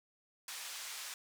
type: band-pass noise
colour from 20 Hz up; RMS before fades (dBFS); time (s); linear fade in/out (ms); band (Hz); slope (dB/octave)
white; -45; 0.48-1.14; 2; 1000 to 8000; 12
effects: none